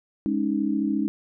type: chord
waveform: sine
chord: Ab suspended fourth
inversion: none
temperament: equal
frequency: 207.7 / 277.2 / 311.1 Hz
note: Ab3 / Db4 / Eb4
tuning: 0 / 0 / 0 cents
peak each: -26 / -26 / -26 dBFS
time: 0.26-1.08 s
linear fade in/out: 0 ms
effects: none